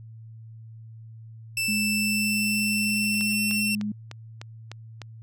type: tone with pitch glide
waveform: sawtooth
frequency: 2655 to 2703 Hz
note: E7 to E7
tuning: +12 to +43 cents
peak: -21 dBFS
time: 1.57-3.75 s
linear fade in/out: 2 ms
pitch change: +31 cents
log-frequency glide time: 1.87-3.53 s
type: tone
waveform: sine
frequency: 209.1 Hz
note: G#3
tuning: 12 cents sharp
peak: -26 dBFS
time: 1.68-3.92 s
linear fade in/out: 5 ms
type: click train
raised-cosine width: 0.2 ms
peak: -20 dBFS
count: 7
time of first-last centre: 3.21-5.017 s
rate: 3.32 Hz
effects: added 112 Hz sine -41 dBFS peak until 5.22 s